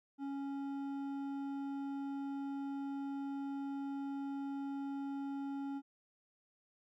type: tone with hard clipping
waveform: sine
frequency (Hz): 277.2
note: C#4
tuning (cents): 0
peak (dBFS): -40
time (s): 0.18-5.82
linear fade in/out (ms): 50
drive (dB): 8
effects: none